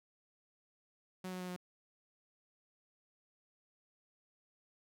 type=tone with pitch steps; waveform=sawtooth; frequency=185 / 183.3 / 181.61 / 179.94 Hz; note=F#3 / F#3 / F#3 / F#3; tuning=0 / -16 / -32 / -48 cents; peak=-37 dBFS; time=1.24-1.564 s; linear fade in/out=5 ms; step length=81 ms; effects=none